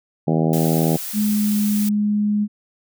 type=harmonic tone; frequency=80.2 Hz; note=E2; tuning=47 cents flat; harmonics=2 / 3 / 4 / 5 / 6 / 7 / 8 / 9 / 10; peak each=-18 / -22 / -24 / -26 / -28 / -29 / -30 / -31 / -32 dBFS; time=0.27-0.97 s; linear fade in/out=10 ms
type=noise; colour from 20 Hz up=blue; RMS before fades=-29 dBFS; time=0.53-1.89 s; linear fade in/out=2 ms
type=tone with pitch glide; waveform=sine; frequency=210.1 to 208.3 Hz; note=G#3 to G#3; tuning=+20 to +5 cents; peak=-16 dBFS; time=1.13-2.48 s; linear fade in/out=50 ms; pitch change=-15 cents; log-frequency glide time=1.35-1.55 s
effects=none